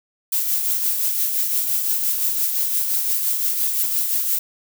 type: noise with tremolo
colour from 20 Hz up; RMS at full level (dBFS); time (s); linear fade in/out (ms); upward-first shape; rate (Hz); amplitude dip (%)
violet; -19; 0.32-4.39; 5; triangle; 5.8; 45
effects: none